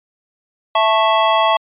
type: chord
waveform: square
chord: A major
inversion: second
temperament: just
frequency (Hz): 660 / 880 / 1100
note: E5 / A5 / C#6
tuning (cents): +2 / 0 / -14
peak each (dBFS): -17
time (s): 0.75-1.57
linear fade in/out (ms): 5
effects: resampled to 8000 Hz